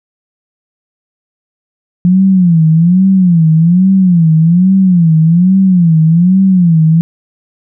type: tone with vibrato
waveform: sine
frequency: 174.61 Hz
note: F3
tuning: in tune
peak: -4 dBFS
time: 2.05-7.01 s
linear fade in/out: 0 ms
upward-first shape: sine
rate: 1.2 Hz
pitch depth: 170 cents each way
effects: none